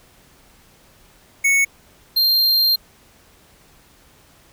square tone pair in turn, 2213 / 4186 Hz, C#7 / C8, -3 / 0 cents, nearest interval major seventh, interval 1103 cents, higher second, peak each -14 dBFS, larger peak neither, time 1.44-1.65 / 2.16-2.76 s, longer second, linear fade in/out 10 ms, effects pink hiss -52 dBFS RMS until 4.52 s

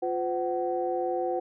sine tone cluster, 352.5 / 511 / 751 Hz, F4 / C5 / F#5, +16 / -41 / +26 cents, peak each -30 dBFS, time 0.02-1.4 s, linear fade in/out 10 ms, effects tanh soft clip ceiling -16 dBFS

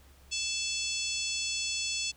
harmonic tone with a mistuned harmonic, 880 Hz, A5, in tune, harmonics 3 / 4 / 5 / 6 / 7 / 8 / 9, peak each -36 / -37 / -38 / -39 / -39 / -40 / -41 dBFS, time 0.31-2.12 s, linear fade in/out 20 ms, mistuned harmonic 4, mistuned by -57 cents, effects added 68 Hz sine -56 dBFS peak until 2.16 s + pink hiss -61 dBFS RMS until 2.16 s

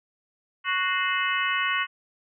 harmonic tone with a mistuned harmonic, 370 Hz, F#4, in tune, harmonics 3 / 4 / 5 / 6 / 7 / 8, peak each -28 / -29 / -30 / -31 / -31 / -32 dBFS, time 0.64-1.87 s, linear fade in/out 50 ms, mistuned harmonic 6, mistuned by -100 cents, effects none

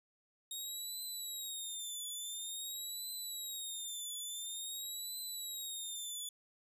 15% pulse tone with vibrato, 3729 Hz, A#7, in tune, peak -34 dBFS, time 0.51-6.29 s, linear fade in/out 2 ms, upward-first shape triangle, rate 0.48 Hz, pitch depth 140 cents each way, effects resampled to 32000 Hz

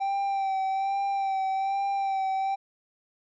triangle tone with vibrato, 780 Hz, G5, 9 cents flat, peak -23 dBFS, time 0-2.56 s, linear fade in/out 20 ms, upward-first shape sine, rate 1.2 Hz, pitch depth 29 cents each way, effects resampled to 16000 Hz

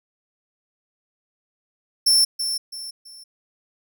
sawtooth tone with echo, 5380 Hz, E8, 34 cents sharp, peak -11 dBFS, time 2.06-2.25 s, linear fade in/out 10 ms, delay 330 ms, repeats 3, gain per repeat -9 dB, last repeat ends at 3.24 s, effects none

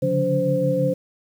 sine tone cluster, 140.5 / 146.6 / 178.5 / 285.1 / 519 Hz, C#3 / D3 / F3 / C#4 / C5, +24 / -3 / +38 / +49 / -14 cents, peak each -26 / -27 / -26 / -27 / -20 dBFS, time 0.02-0.94 s, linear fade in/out 10 ms, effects 8-bit

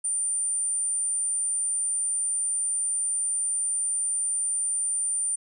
sine tone, 9090 Hz, C#9, 42 cents sharp, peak -24 dBFS, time 0.04-5.36 s, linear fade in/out 10 ms, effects none

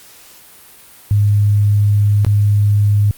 sine tone with dropouts, 103 Hz, G#2, 14 cents flat, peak -9 dBFS, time 1.11-3.11 s, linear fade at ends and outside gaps 0 ms, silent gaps 2.248-2.265 s, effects white hiss -42 dBFS RMS until 3.17 s + Opus 48 kbps

